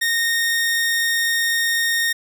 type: tone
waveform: sawtooth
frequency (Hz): 1848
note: A#6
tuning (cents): -16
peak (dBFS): -14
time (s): 0.01-2.13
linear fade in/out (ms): 10
effects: none